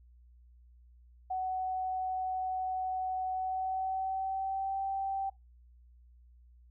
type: tone with pitch glide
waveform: sine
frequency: 748 to 778 Hz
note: F#5 to G5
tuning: +19 to -13 cents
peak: -31 dBFS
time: 1.3-5.3 s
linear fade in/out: 10 ms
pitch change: +68 cents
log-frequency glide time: 3.31-4.8 s
effects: noise-tail reverb RT60 0.2 s tail -21 dB re dry + added 60 Hz sine -56 dBFS peak until 6.7 s